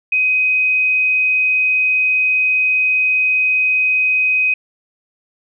sine tone, 2515 Hz, D#7, 18 cents sharp, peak -12 dBFS, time 0.12-4.54 s, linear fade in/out 5 ms, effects none

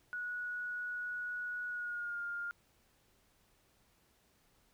sine tone with pitch glide, 1463 to 1408.3 Hz, F#6 to F6, -20 to +14 cents, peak -37 dBFS, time 0.13-2.51 s, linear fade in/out 0 ms, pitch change -66 cents, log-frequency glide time 1.68-2.22 s, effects pink hiss -71 dBFS RMS until 4.73 s

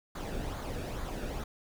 brown noise with flanger, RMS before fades -37 dBFS, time 0.15-1.44 s, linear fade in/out 5 ms, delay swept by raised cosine 0.36 to 1 ms, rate 2.3 Hz, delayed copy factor -0.55, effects none

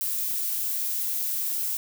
violet noise, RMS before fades -28 dBFS, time 0.01-1.77 s, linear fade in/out 0 ms, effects none

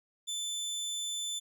25% pulse tone, 3520 Hz, A7, in tune, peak -30 dBFS, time 0.27-1.4 s, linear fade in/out 20 ms, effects none

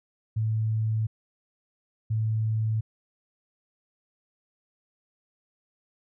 sine tone pair in turn, 110 / 110 Hz, A2 / A2, 0 / 0 cents, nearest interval unison, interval 0 cents, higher neither, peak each -23 dBFS, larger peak neither, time 0.36-1.07 / 2.1-2.81 s, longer neither, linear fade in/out 10 ms, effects none

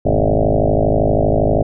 sine tone with frequency modulation, 273.9 Hz, C#4, 21 cents flat, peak -11 dBFS, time 0.05-1.63 s, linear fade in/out 10 ms, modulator 52.6 Hz, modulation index 7.7, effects none

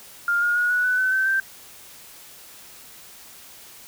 sine tone with pitch steps, 1404 / 1426.1 / 1448.5 / 1471.3 / 1494.4 / 1517.9 / 1541.7 / 1566 Hz, F6 / F6 / F#6 / F#6 / F#6 / F#6 / G6 / G6, +9 / +36 / -37 / -10 / +17 / +44 / -29 / -2 cents, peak -18 dBFS, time 0.28-1.4 s, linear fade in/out 2 ms, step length 140 ms, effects white hiss -45 dBFS RMS until 3.87 s

